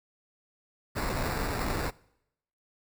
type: noise with sample-and-hold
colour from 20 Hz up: pink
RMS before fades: -31 dBFS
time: 0.95-1.91 s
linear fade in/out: 20 ms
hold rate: 3150 Hz
effects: noise-tail reverb RT60 0.8 s tail -23 dB re dry